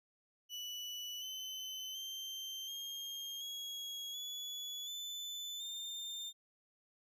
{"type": "tone with pitch steps", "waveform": "35% pulse", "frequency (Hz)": [2960, 3045, 3132, 3222, 3315, 3410, 3508, 3609], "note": ["F#7", "F#7", "G7", "G7", "G#7", "G#7", "A7", "A7"], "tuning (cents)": [0, 49, -2, 47, -4, 45, -6, 43], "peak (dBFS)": -40, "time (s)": [0.49, 6.33], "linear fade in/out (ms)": 50, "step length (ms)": 730, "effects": ["resampled to 32000 Hz"]}